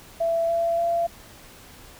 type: tone with pitch steps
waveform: sine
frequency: 667 / 674 / 681 Hz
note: E5 / E5 / F5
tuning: +20 / +38 / -44 cents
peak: -20 dBFS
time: 0.2-1.07 s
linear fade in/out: 10 ms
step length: 290 ms
effects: pink hiss -47 dBFS RMS until 1.99 s